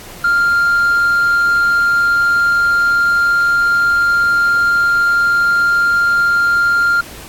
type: tone with hard clipping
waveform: triangle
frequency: 1396.9 Hz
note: F6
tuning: in tune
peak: -9 dBFS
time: 0.24-7.01 s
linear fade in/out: 5 ms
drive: 1 dB
effects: pink hiss -34 dBFS RMS until 7.28 s + AAC 64 kbps